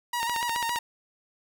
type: tone with vibrato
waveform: sawtooth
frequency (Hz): 942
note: A#5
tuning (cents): +18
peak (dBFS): -23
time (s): 0.13-0.79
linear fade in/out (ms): 5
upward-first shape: square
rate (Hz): 7.1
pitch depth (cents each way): 37
type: click train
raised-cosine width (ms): 0.2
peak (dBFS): -14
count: 9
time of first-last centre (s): 0.23-0.76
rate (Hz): 15.1
effects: none